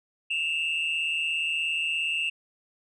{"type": "tone pair together", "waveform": "sine", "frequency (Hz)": [2637, 2794], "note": ["E7", "F7"], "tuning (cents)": [0, 0], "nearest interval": "minor second", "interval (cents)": 100, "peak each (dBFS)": -26, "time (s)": [0.3, 2.3], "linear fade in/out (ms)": 10, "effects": ["tanh soft clip ceiling -22 dBFS"]}